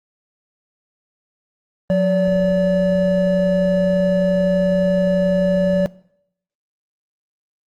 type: tone pair together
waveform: triangle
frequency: 181.11 / 575 Hz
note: F#3 / D5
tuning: -37 / -37 cents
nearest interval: octave + minor sixth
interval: 2000 cents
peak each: -14 dBFS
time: 1.9-5.86 s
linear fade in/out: 0 ms
effects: noise-tail reverb RT60 0.7 s tail -22 dB re dry + Opus 24 kbps

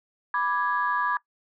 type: chord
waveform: sine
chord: G# diminished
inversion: first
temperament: equal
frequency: 987.8 / 1174.7 / 1661.2 Hz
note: B5 / D6 / G#6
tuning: 0 / 0 / 0 cents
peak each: -27 dBFS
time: 0.34-1.17 s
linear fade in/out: 2 ms
effects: noise-tail reverb RT60 0.1 s tail -20 dB re dry + tanh soft clip ceiling -13 dBFS

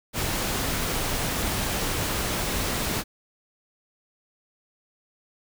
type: noise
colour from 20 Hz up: pink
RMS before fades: -27 dBFS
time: 0.13-3.04 s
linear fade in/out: 50 ms
effects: none

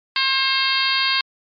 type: harmonic tone with a mistuned harmonic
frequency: 534 Hz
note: C5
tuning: 35 cents sharp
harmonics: 2 / 3 / 4 / 5 / 6 / 7 / 8 / 9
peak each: -25 / -25 / -25 / -25 / -25 / -25 / -25 / -25 dBFS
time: 0.16-1.21 s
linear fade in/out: 2 ms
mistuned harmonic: 9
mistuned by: -37 cents
effects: MP3 48 kbps

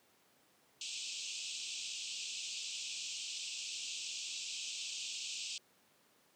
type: band-pass noise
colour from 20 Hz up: pink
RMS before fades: -43 dBFS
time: 0.81-5.58 s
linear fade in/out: 2 ms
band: 2500 to 8100 Hz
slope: 96 dB/octave
effects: pink hiss -69 dBFS RMS until 6.35 s + high-pass 200 Hz 12 dB/octave

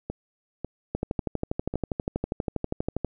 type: two click trains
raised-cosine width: 2 ms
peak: -17 / -13 dBFS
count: 4 / 27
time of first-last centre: 0.1-1.739 / 0.95-3.047 s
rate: 1.83 / 12.4 Hz
effects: none

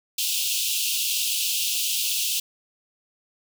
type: high-pass noise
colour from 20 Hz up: pink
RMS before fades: -25 dBFS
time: 0.18-2.4 s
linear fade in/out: 5 ms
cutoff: 2600 Hz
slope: 96 dB/octave
effects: none

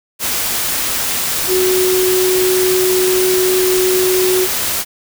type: tone in noise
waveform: sine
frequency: 370 Hz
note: F#4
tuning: in tune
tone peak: -12 dBFS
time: 1.47-4.48 s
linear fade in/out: 50 ms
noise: white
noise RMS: -18 dBFS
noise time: 0.19-4.85 s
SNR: +3 dB
effects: none

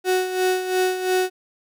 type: tone with tremolo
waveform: 35% pulse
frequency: 370 Hz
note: F#4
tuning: in tune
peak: -15 dBFS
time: 0.04-1.3 s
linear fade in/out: 50 ms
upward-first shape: sine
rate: 2.9 Hz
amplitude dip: 65%
effects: none

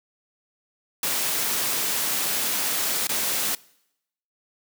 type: noise with dropouts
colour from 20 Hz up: white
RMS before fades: -25 dBFS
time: 1.03-3.55 s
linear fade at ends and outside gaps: 2 ms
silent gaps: 3.071-3.092 s
effects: noise-tail reverb RT60 0.8 s tail -23 dB re dry + high-pass 150 Hz 12 dB/octave

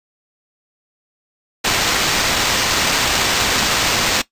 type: noise with sample-and-hold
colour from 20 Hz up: violet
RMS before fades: -17 dBFS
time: 1.64-4.22 s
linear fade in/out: 10 ms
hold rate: 11025 Hz
effects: noise-tail reverb RT60 0.1 s tail -17 dB re dry + resampled to 32000 Hz

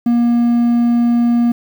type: tone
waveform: triangle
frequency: 237.5 Hz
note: A#3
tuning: 33 cents sharp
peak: -8 dBFS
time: 0.06-1.52 s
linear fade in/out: 5 ms
effects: 7-bit

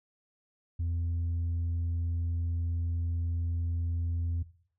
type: tone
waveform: sine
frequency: 84.6 Hz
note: E2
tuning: 45 cents sharp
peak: -26 dBFS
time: 0.79-4.43 s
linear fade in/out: 10 ms
effects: noise-tail reverb RT60 0.5 s tail -17 dB re dry + tanh soft clip ceiling -27 dBFS

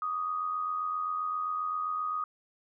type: tone pair together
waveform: sine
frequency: 1156.9 / 1244.5 Hz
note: D6 / D#6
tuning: -26 / 0 cents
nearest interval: minor second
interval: 126 cents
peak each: -39 / -30 dBFS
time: 0.02-2.24 s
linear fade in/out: 2 ms
effects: none

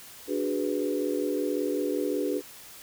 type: chord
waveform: sine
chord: G# half-diminished seventh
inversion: second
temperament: equal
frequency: 293.7 / 370 / 415.3 / 493.9 Hz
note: D4 / F#4 / G#4 / B4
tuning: 0 / 0 / 0 / 0 cents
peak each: -30 / -32 / -31 / -32 dBFS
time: 0.27-2.42 s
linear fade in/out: 50 ms
effects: white hiss -47 dBFS RMS until 2.82 s

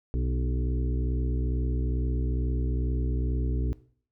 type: harmonic tone with a mistuned harmonic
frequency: 62.3 Hz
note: B1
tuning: 16 cents sharp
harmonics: 1 / 2 / 4 / 5 / 6 / 7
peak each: -26 / -32 / -38 / -40 / -42 / -43 dBFS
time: 0.14-3.73 s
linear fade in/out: 0 ms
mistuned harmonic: 6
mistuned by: +33 cents
effects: noise-tail reverb RT60 0.5 s tail -17 dB re dry

